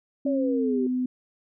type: tone with pitch glide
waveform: sine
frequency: 271 to 252.9 Hz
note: C#4 to B3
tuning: -39 to +41 cents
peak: -23 dBFS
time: 0.25-1.06 s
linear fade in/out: 5 ms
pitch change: -120 cents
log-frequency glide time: 0.51-0.73 s
type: exponential sweep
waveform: sine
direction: down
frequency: 580 to 377.3 Hz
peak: -26 dBFS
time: 0.26-0.87 s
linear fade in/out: 5 ms
effects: none